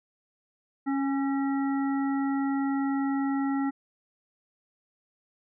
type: harmonic tone with a mistuned harmonic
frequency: 275 Hz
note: C#4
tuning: 14 cents flat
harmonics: 1 / 3 / 5 / 7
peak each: -25 / -35 / -39 / -42 dBFS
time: 0.86-3.71 s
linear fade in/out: 20 ms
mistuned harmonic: 5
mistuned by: -32 cents
effects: none